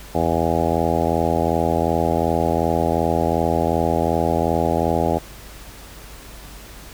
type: harmonic tone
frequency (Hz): 82.7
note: E2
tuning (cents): +6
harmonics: 1 / 2 / 3 / 4 / 5 / 6 / 7 / 8 / 9 / 10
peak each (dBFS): -26 / -26 / -26 / -26 / -26 / -26 / -26 / -26 / -26 / -26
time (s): 0.14-5.19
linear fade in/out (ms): 20
effects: added 50 Hz sine -41 dBFS peak until 6.93 s + pink hiss -41 dBFS RMS until 6.93 s